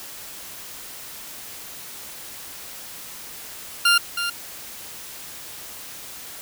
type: tone with echo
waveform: 20% pulse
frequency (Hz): 1396.9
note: F6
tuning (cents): 0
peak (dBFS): -9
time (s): 3.85-3.98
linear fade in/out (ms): 5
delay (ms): 320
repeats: 1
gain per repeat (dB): -9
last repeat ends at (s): 4.3
effects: white hiss -38 dBFS RMS until 6.41 s